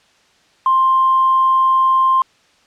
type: tone with quantisation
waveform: sine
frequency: 1050 Hz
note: C6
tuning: 6 cents sharp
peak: -10 dBFS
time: 0.66-2.22 s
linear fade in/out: 2 ms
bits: 5
effects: white hiss -54 dBFS RMS until 2.66 s + low-pass 5000 Hz 12 dB/octave